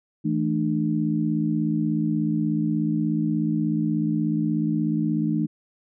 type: tone cluster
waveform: sine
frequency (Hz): 163.2 / 219.8 / 299.9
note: E3 / A3 / D4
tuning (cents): -17 / -2 / +36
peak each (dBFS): -25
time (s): 0.24-5.47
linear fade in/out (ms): 20
effects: none